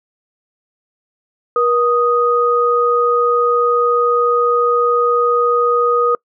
sine tone pair together, 478.7 / 1244.5 Hz, A#4 / D#6, +46 / 0 cents, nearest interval octave + perfect fourth, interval 1654 cents, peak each -14 dBFS, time 1.56-6.15 s, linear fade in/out 2 ms, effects noise-tail reverb RT60 0.1 s tail -26 dB re dry

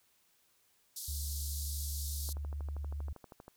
white band-pass noise, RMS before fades -43 dBFS, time 0.96-2.33 s, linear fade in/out 5 ms, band 3900 to 15000 Hz, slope 48 dB/octave
sine tone, 72.3 Hz, D2, 27 cents flat, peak -36 dBFS, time 1.08-3.13 s, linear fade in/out 5 ms
click train, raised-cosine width 1 ms, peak -35 dBFS, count 16, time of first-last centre 2.29-3.48 s, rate 12.6 Hz
effects white hiss -71 dBFS RMS until 3.56 s

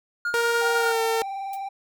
triangle tone with tremolo, 1421 Hz, F6, 30 cents sharp, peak -20 dBFS, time 0.25-0.92 s, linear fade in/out 2 ms, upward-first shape triangle, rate 10 Hz, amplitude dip 60%
sawtooth tone with pitch glide, 467.3 to 452.4 Hz, A#4 to A4, +4 to +48 cents, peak -18 dBFS, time 0.34-1.22 s, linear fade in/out 0 ms, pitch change -56 cents, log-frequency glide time 0.76-1 s
triangle tone with vibrato, 784 Hz, G5, in tune, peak -27 dBFS, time 0.61-1.69 s, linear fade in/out 10 ms, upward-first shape sine, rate 20 Hz, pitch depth 33 cents each way
blue noise with exponential decay, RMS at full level -36 dBFS, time 1.53-1.61 s, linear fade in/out 5 ms, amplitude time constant 16 ms
effects none

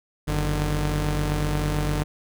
sawtooth tone pair together, 47.14 / 150 Hz, F#1 / D3, +33 / +37 cents, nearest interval octave + minor sixth, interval 2004 cents, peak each -21 / -21 dBFS, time 0.27-2.04 s, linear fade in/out 20 ms, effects none

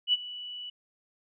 sine tone with ADSR envelope, 2956 Hz, F#7, 2 cents flat, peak -19 dBFS, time 0.07-0.7 s, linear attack 62 ms, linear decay 29 ms, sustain -18 dB, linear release 7 ms, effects none

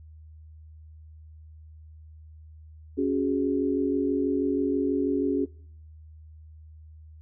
sine chord, C# suspended fourth, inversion none, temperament just, 277.2 / 369.6 / 415.8 Hz, C#4 / F#4 / G#4, 0 / -2 / +2 cents, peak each -25 / -28 / -29 dBFS, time 2.97-5.46 s, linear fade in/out 20 ms, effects noise-tail reverb RT60 0.6 s tail -24 dB re dry + added 78 Hz sine -45 dBFS peak until 7.21 s

